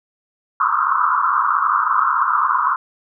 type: band-pass noise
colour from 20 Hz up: pink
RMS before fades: -17 dBFS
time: 0.6-2.76 s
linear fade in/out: 5 ms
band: 1000 to 1400 Hz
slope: 96 dB/octave
effects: none